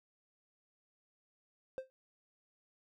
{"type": "tone with exponential decay", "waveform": "triangle", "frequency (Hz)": 523.3, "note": "C5", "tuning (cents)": 0, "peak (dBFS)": -32, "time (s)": [1.78, 1.9], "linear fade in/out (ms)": 0, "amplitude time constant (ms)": 24, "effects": []}